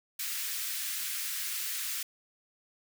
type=high-pass noise; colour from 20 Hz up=white; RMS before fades=-35 dBFS; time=0.19-2.03 s; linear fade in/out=5 ms; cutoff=1500 Hz; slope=24 dB/octave; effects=none